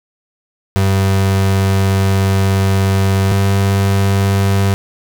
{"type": "tone pair in turn", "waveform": "35% pulse", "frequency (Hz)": [96.8, 98.15], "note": ["G2", "G2"], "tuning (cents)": [-21, 3], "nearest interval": "unison", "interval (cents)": 24, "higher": "second", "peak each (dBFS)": -9, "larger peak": "neither", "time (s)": [[0.76, 3.32], [3.32, 4.74]], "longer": "first", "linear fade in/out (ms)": 0, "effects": ["8-bit"]}